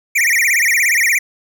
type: tone with vibrato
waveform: square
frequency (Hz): 2100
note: C7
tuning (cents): +6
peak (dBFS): -12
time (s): 0.15-1.19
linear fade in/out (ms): 10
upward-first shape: sine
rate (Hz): 17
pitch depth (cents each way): 240
effects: 8-bit